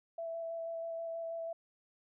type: tone with vibrato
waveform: sine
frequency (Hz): 663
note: E5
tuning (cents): +10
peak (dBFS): -37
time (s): 0.18-1.53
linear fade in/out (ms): 5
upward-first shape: square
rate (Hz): 6.2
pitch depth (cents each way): 9
effects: none